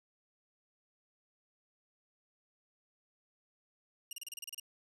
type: tone bursts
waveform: 15% pulse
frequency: 2834 Hz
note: F7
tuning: 25 cents sharp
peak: -34 dBFS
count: 10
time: 4.11-4.598 s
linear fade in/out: 2 ms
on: 20 ms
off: 32 ms
effects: none